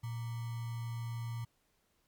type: tone with sample-and-hold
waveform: sine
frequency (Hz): 116.54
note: A#2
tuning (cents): 0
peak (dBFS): -36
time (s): 0.03-1.45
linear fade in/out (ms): 10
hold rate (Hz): 1050
effects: pink hiss -75 dBFS RMS until 2.07 s + MP3 96 kbps